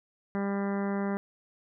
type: harmonic tone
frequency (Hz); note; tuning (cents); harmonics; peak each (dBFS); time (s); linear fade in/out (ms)
199; G3; +26; 1 / 2 / 3 / 4 / 5 / 6 / 7 / 8 / 9 / 10; -29 / -35 / -39 / -41 / -43 / -45 / -46 / -47 / -48 / -49; 0.35-1.17; 0
effects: none